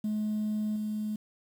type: tone with level steps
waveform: sine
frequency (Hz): 213.1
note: G#3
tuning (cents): +45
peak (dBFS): -26 / -29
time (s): 0.04-1.16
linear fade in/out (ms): 5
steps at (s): 0.76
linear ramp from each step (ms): 2
effects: tanh soft clip ceiling -26 dBFS + 9-bit